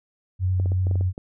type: tone with vibrato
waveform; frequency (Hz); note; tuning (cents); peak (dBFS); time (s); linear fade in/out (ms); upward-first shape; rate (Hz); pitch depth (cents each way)
sine; 92.5; F#2; 0; -19; 0.39-1.13; 50; square; 10; 13
type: clicks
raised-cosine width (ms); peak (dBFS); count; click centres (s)
2; -21; 8; 0.599 / 0.659 / 0.719 / 0.869 / 0.912 / 0.956 / 1.01 / 1.179
effects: none